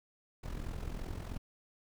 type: noise with amplitude modulation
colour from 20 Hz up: brown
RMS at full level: -37 dBFS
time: 0.43-1.38 s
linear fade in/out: 10 ms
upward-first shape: sine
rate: 43 Hz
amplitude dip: 70%
effects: none